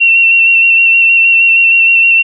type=tone with vibrato; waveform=sine; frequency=2717 Hz; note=F7; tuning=48 cents flat; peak=-4 dBFS; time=0-2.23 s; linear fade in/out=20 ms; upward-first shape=square; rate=6.4 Hz; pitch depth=16 cents each way; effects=none